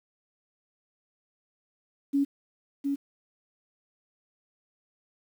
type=tone with echo; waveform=sine; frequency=280 Hz; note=C#4; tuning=18 cents sharp; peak=-21 dBFS; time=2.13-2.25 s; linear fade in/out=20 ms; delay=710 ms; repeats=1; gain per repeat=-4 dB; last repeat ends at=2.96 s; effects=9-bit